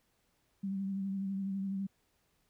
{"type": "tone with vibrato", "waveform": "sine", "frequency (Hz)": 194.6, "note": "G3", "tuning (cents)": -12, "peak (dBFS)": -33, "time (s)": [0.63, 1.87], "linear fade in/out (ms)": 10, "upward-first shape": "triangle", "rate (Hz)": 12, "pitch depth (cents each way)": 36, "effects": ["pink hiss -75 dBFS RMS until 2.49 s"]}